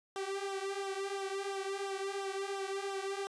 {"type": "tone with flanger", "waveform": "sawtooth", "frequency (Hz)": 392, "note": "G4", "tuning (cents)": 0, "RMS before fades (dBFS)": -38, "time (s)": [0.16, 3.27], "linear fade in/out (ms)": 0, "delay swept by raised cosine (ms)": [0.43, 3.83], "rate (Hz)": 2.9, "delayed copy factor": -0.75, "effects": ["resampled to 22050 Hz"]}